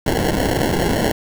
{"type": "noise with sample-and-hold", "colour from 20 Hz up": "white", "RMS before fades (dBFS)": -18, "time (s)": [0.06, 1.12], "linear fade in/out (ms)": 5, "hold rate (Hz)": 1225, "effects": []}